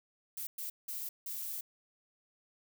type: noise bursts at uneven times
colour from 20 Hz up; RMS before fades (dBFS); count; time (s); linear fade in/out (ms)
violet; -40; 4; 0.37-0.47 / 0.58-0.7 / 0.88-1.09 / 1.26-1.61; 5
effects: none